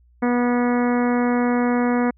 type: harmonic tone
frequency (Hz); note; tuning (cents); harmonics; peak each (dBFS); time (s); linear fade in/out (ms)
243.4; B3; -25; 1 / 2 / 3 / 4 / 5 / 6 / 7 / 8 / 9; -18 / -24 / -28 / -30 / -32 / -34 / -35 / -36 / -37; 0.22-2.11; 10
effects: added 60 Hz sine -52 dBFS peak until 2.17 s